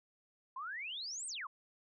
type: exponential two-way sweep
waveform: sine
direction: up then down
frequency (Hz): 1000 to 8870 to 1000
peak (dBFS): -40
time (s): 0.56-1.47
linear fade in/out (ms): 5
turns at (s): 1.27
effects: none